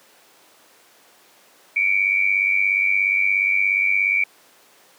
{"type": "tone pair together", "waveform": "sine", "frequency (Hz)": [2260, 2357], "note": ["C#7", "D7"], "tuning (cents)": [33, 6], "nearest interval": "minor second", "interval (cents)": 73, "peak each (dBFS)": -19, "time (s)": [1.76, 4.24], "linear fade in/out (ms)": 5, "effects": ["pink hiss -52 dBFS RMS until 4.98 s", "high-pass 400 Hz 12 dB/octave"]}